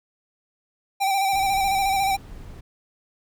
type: tone with vibrato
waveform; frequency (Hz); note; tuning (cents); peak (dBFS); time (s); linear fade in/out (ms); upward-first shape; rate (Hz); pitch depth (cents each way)
square; 781; G5; -7; -20; 1-2.17; 20; square; 14; 31
type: noise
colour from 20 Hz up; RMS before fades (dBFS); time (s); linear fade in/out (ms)
brown; -39; 1.32-2.61; 10
effects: none